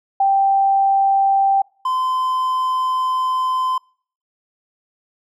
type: tone pair in turn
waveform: sine / triangle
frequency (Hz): 784 / 1028.2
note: G5 / C6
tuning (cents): 0 / -31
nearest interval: perfect fourth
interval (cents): 469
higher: second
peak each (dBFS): -12 / -15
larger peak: first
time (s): 0.2-1.62 / 1.85-3.78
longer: second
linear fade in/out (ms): 5
effects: noise-tail reverb RT60 0.5 s tail -26 dB re dry